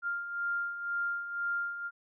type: beating tone pair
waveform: sine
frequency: 1396.9 / 1398.9 Hz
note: F6 / F6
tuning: 0 / +2 cents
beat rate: 2 Hz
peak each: -39 / -32 dBFS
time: 0.02-1.91 s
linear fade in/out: 50 ms
effects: none